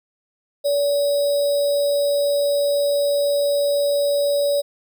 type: tone with sample-and-hold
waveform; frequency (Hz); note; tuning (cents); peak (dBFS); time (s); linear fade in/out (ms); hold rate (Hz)
sine; 572; D5; -46; -16; 0.64-4.62; 20; 4410
effects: none